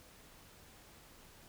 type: silence
effects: pink hiss -59 dBFS RMS until 1.48 s

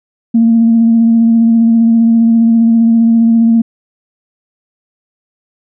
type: tone with vibrato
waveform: sine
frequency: 229 Hz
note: A#3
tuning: 31 cents flat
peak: -4 dBFS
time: 0.34-3.62 s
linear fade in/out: 10 ms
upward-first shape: triangle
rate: 15 Hz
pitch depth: 24 cents each way
effects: tanh soft clip ceiling 0 dBFS

